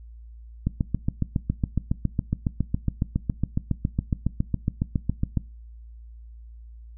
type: click train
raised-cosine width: 5 ms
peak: -10 dBFS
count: 35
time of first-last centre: 0.67-5.373 s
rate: 7.23 Hz
effects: noise-tail reverb RT60 0.3 s tail -21 dB re dry + added 57 Hz sine -41 dBFS peak until 6.97 s